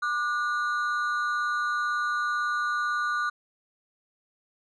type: ring-modulated tone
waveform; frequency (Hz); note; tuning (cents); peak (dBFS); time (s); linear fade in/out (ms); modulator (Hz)
triangle; 1323; E6; +6; -20; 0.02-3.3; 10; 131
effects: resampled to 22050 Hz